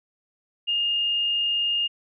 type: tone with frequency modulation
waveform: sine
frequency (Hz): 2831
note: F7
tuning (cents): +23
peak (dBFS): -21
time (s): 0.67-1.88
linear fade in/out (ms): 20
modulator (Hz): 44.2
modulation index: 0.28
effects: none